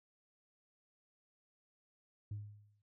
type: tone with exponential decay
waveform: sine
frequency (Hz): 103.83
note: G#2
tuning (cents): 0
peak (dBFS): -36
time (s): 2.31-2.82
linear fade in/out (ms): 5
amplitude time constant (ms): 110
effects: tanh soft clip ceiling -37 dBFS